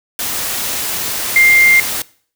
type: tone in noise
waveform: sine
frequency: 2100 Hz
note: C7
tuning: 6 cents sharp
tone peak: -6 dBFS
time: 1.36-1.8 s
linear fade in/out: 2 ms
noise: white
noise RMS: -20 dBFS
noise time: 0.19-2.02 s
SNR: +11 dB
effects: noise-tail reverb RT60 0.5 s tail -21 dB re dry